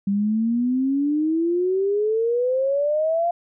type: exponential sweep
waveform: sine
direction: up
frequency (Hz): 196 to 698.5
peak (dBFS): -18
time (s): 0.07-3.31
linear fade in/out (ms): 5
effects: none